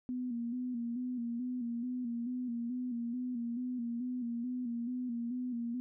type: tone with vibrato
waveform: sine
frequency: 242.6 Hz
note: B3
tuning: 31 cents flat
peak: -34 dBFS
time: 0.09-5.8 s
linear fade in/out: 0 ms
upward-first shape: square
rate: 2.3 Hz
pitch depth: 55 cents each way
effects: none